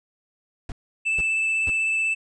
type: noise bursts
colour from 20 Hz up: brown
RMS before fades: -31 dBFS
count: 3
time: 0.69-1.7 s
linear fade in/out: 2 ms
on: 30 ms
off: 460 ms
type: tone with vibrato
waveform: triangle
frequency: 2637 Hz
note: E7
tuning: in tune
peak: -19 dBFS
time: 1.05-2.15 s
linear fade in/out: 20 ms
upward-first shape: sine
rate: 16 Hz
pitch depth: 8 cents each way
effects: resampled to 22050 Hz